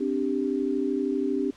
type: chord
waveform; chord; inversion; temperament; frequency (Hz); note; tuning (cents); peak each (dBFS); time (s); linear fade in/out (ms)
sine; C suspended second; none; just; 261.6 / 294.3 / 392.4; C4 / D4 / G4; 0 / +4 / +2; -28; 0-1.51; 10
effects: pink hiss -55 dBFS RMS until 1.56 s + low-pass 7000 Hz 12 dB/octave